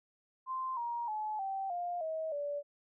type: tone with pitch steps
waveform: sine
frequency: 1042 / 944.5 / 856.2 / 776.1 / 703.5 / 637.7 / 578.1 Hz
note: C6 / A#5 / A5 / G5 / F5 / D#5 / D5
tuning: -7 / +22 / -47 / -18 / +12 / +42 / -27 cents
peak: -34 dBFS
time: 0.46-2.63 s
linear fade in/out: 50 ms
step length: 310 ms
effects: none